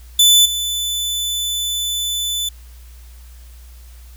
sawtooth tone with level steps, 3500 Hz, A7, 10 cents flat, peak -5 / -16 dBFS, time 0.19-2.49 s, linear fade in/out 5 ms, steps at 0.45 s, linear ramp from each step 10 ms, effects added 60 Hz sine -37 dBFS peak until 4.16 s + white hiss -50 dBFS RMS until 4.16 s

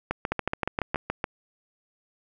two click trains, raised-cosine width 0.5 ms, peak -11 / -10 dBFS, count 9 / 5, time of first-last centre 0.11-1.242 / 0.32-0.945 s, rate 7.07 / 6.4 Hz, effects none

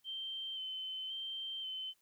sine tone with vibrato, 3099 Hz, G7, 21 cents flat, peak -39 dBFS, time 0.04-1.94 s, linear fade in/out 50 ms, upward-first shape square, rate 0.94 Hz, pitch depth 20 cents each way, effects white hiss -75 dBFS RMS until 2.01 s

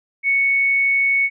sine tone, 2217 Hz, C#7, in tune, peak -14 dBFS, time 0.23-1.3 s, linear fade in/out 50 ms, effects none

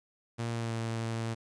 sawtooth tone with pitch glide, 116.54 to 113.94 Hz, A#2 to A#2, 0 to -39 cents, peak -28 dBFS, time 0.38-1.35 s, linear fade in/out 20 ms, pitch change -39 cents, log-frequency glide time 0.52-0.74 s, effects resampled to 22050 Hz + 11-bit

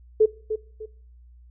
sine tone with echo, 434 Hz, A4, 24 cents flat, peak -12 dBFS, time 0.2-0.26 s, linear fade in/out 10 ms, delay 300 ms, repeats 2, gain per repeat -10 dB, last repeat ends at 0.86 s, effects noise-tail reverb RT60 0.5 s tail -21 dB re dry + added 60 Hz sine -47 dBFS peak until 1.5 s

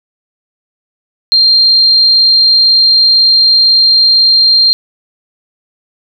sine tone, 4186 Hz, C8, in tune, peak -4 dBFS, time 1.32-4.73 s, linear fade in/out 0 ms, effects none

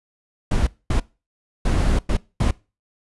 brown noise bursts at uneven times, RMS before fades -18 dBFS, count 5, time 0.51-0.67 / 0.9-1 / 1.65-1.99 / 2.09-2.17 / 2.4-2.51 s, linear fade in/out 5 ms, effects noise-tail reverb RT60 0.3 s tail -22 dB re dry + resampled to 24000 Hz

